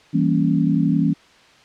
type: chord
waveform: sine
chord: E diminished seventh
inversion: none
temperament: equal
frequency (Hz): 164.81 / 196 / 233.1 / 277.2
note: E3 / G3 / Bb3 / Db4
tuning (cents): 0 / 0 / 0 / 0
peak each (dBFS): -19 / -22 / -22 / -20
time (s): 0.13-1.14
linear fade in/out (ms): 20
effects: white hiss -50 dBFS RMS until 1.64 s + low-pass 4000 Hz 12 dB/octave